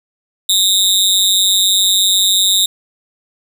sawtooth tone with amplitude modulation, 3729 Hz, A#7, in tune, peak -3 dBFS, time 0.49-2.66 s, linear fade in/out 5 ms, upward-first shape sine, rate 192 Hz, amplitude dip 95%, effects none

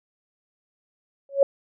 sine tone with exponential growth, 554.4 Hz, C#5, in tune, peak -9 dBFS, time 1.29-1.43 s, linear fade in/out 2 ms, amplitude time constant 30 ms, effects none

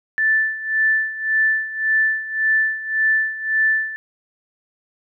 sine tone with tremolo, 1760 Hz, A6, in tune, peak -13 dBFS, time 0.18-3.96 s, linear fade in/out 0 ms, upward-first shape sine, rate 1.8 Hz, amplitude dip 80%, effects none

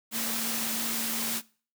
sine tone in noise, 227.6 Hz, A#3, 41 cents flat, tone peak -36 dBFS, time 0.11-1.42 s, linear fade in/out 50 ms, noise white, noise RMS -31 dBFS, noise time 0.11-1.42 s, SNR -8 dB, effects noise-tail reverb RT60 0.4 s tail -21 dB re dry + high-pass 150 Hz 12 dB/octave

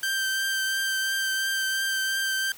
sawtooth tone with vibrato, 1567 Hz, G6, 1 cent flat, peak -21 dBFS, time 0.03-2.52 s, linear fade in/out 2 ms, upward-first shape triangle, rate 2.9 Hz, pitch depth 17 cents each way, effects white hiss -47 dBFS RMS until 2.57 s

